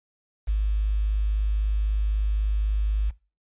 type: tone with quantisation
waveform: sine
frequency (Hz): 51.91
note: G#1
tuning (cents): 0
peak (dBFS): -20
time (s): 0.47-3.11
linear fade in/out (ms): 20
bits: 8
effects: noise-tail reverb RT60 0.3 s tail -20 dB re dry + resampled to 8000 Hz